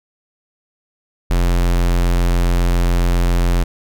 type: tone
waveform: square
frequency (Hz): 43.65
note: F1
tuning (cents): 0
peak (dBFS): -13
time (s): 1.3-3.64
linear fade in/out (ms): 10
effects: none